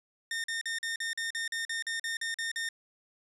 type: tone bursts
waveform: sawtooth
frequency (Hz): 1825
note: A#6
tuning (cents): -37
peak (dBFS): -28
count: 14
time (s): 0.31-2.689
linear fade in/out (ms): 2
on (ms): 130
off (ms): 43
effects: resampled to 24000 Hz